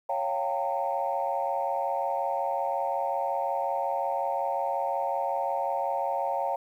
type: chord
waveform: sine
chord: G half-diminished seventh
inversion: second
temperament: equal with one note detuned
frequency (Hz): 554.4 / 698.5 / 784 / 913.7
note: Db5 / F5 / G5 / Bb5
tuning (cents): 0 / 0 / 0 / -35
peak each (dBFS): -31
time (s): 0.09-6.56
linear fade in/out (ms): 5
effects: tanh soft clip ceiling -17 dBFS + 10-bit